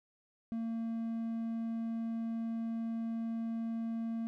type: tone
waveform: triangle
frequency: 227.8 Hz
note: A#3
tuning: 40 cents flat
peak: -32 dBFS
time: 0.52-4.27 s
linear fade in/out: 0 ms
effects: none